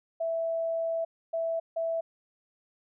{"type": "tone bursts at uneven times", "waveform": "sine", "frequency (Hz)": 659.3, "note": "E5", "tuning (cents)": 0, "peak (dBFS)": -27, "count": 3, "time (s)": [[0.2, 1.05], [1.33, 1.6], [1.76, 2.01]], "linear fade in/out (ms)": 10, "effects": []}